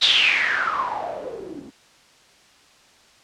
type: noise with low-pass filter sweep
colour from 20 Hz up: blue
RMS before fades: -22 dBFS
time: 0.01-1.71 s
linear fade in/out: 20 ms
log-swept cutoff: 3900 to 250 Hz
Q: 7.4
effects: white hiss -53 dBFS RMS until 3.23 s + low-pass 6000 Hz 12 dB/octave